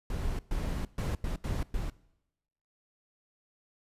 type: noise bursts at uneven times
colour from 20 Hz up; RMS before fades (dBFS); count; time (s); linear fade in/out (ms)
brown; -32; 6; 0.1-0.39 / 0.51-0.85 / 0.98-1.15 / 1.24-1.36 / 1.44-1.63 / 1.74-1.9; 2
effects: noise-tail reverb RT60 0.9 s tail -21 dB re dry + resampled to 32000 Hz